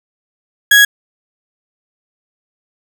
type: tone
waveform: 35% pulse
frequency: 1661.2 Hz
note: G#6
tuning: in tune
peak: -3 dBFS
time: 0.71-0.85 s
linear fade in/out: 5 ms
effects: none